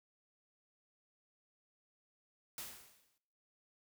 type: noise with exponential decay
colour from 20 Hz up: white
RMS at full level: -43 dBFS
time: 2.58-3.18 s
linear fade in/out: 1 ms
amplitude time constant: 130 ms
effects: noise-tail reverb RT60 0.8 s tail -21 dB re dry